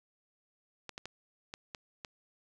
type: clicks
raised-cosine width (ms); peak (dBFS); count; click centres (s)
0.2; -24; 6; 0.893 / 0.979 / 1.056 / 1.539 / 1.748 / 2.048
effects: none